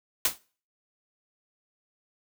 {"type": "noise with exponential decay", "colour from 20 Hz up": "white", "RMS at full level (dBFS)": -20, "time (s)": [0.25, 0.38], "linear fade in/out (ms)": 2, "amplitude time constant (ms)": 28, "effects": ["noise-tail reverb RT60 0.4 s tail -21 dB re dry"]}